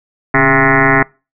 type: tone with frequency modulation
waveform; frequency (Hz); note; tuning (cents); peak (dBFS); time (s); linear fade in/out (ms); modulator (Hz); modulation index
sine; 1061; C6; +24; -7; 0.34-1.03; 5; 131; 7.5
effects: noise-tail reverb RT60 0.3 s tail -25 dB re dry